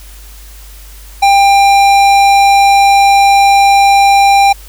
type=tone with tanh clipping; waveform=sine; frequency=795 Hz; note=G5; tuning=24 cents sharp; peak=-6 dBFS; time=1.22-4.53 s; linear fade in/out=10 ms; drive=18 dB; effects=added 50 Hz sine -31 dBFS peak until 4.68 s + white hiss -38 dBFS RMS until 4.68 s